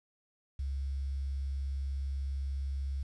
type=tone with quantisation; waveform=sine; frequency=68.3 Hz; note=C#2; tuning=25 cents flat; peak=-32 dBFS; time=0.59-3.03 s; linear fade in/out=5 ms; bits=10; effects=resampled to 22050 Hz